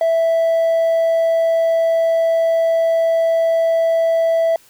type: tone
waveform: triangle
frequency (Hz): 659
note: E5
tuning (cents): -1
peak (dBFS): -10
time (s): 0.01-4.56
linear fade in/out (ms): 2
effects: tanh soft clip ceiling -7 dBFS + white hiss -50 dBFS RMS until 4.69 s